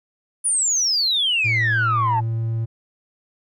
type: exponential sweep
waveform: sine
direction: down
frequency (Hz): 9956 to 849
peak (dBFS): -16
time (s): 0.44-2.21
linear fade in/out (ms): 20
type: tone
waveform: triangle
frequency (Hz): 113.6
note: A#2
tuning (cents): -44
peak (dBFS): -18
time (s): 1.44-2.66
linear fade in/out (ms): 20
effects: tanh soft clip ceiling -12 dBFS